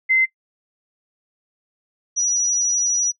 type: tone pair in turn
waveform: sine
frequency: 2066 / 5844 Hz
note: C7 / F#8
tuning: -22 / -22 cents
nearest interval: octave + tritone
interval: 1800 cents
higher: second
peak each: -13 / -17 dBFS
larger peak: first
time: 0.09-0.26 / 2.16-3.12 s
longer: second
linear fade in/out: 20 ms
effects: noise-tail reverb RT60 0.1 s tail -22 dB re dry